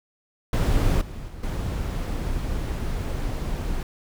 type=noise with level steps; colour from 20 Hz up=brown; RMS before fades=-20 / -35 / -38 / -27 dBFS; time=0.53-3.83 s; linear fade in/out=2 ms; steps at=1.01 / 1.28 / 1.43 s; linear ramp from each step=5 ms; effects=none